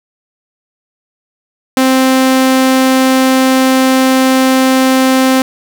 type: tone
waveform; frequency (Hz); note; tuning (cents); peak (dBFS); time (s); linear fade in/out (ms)
sawtooth; 261.6; C4; 0; -3; 1.77-5.42; 2
effects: none